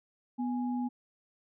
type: tone pair together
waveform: sine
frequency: 246.9 / 830.5 Hz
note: B3 / G#5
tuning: 0 / 0 cents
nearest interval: octave + major sixth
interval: 2100 cents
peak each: -30 / -40 dBFS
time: 0.38-0.89 s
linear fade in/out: 20 ms
effects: none